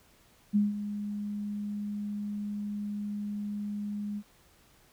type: tone with ADSR envelope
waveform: sine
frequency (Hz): 206.4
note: G#3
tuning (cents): -10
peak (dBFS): -20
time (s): 0.53-4.23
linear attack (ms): 28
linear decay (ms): 170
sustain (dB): -12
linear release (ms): 56
effects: pink hiss -62 dBFS RMS until 4.92 s